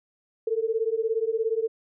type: beating tone pair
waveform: sine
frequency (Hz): 440 / 457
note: A4 / A#4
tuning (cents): 0 / -34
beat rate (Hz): 17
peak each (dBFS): -26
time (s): 0.47-1.68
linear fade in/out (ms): 5
effects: none